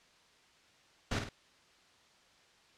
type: noise with echo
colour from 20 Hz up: pink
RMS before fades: -33 dBFS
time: 1.11-1.19 s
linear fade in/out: 5 ms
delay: 51 ms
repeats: 2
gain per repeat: -6 dB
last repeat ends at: 1.292 s
effects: white hiss -64 dBFS RMS until 2.77 s + low-pass 5000 Hz 12 dB/octave